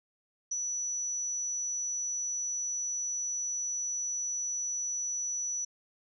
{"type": "tone with ADSR envelope", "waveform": "sine", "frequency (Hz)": 5920, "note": "F#8", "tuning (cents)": 0, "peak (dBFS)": -29, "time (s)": [0.51, 5.65], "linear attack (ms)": 8, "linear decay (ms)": 36, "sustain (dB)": -2, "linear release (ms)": 7, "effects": []}